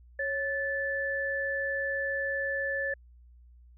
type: tone pair together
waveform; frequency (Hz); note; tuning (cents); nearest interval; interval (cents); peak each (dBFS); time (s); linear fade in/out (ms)
sine; 550 / 1746.1; C#5 / A6; -14 / -14; octave + minor sixth; 2000; -33 / -30; 0.19-2.94; 5
effects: added 60 Hz sine -52 dBFS peak until 3.77 s